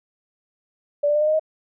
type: tone with pitch steps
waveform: sine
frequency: 581 / 590.1 / 599.4 / 608.8 / 618.4 / 628.1 Hz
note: D5 / D5 / D5 / D#5 / D#5 / D#5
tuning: -19 / +8 / +35 / -38 / -11 / +16 cents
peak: -16 dBFS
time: 1.03-1.396 s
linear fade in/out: 10 ms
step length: 61 ms
effects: none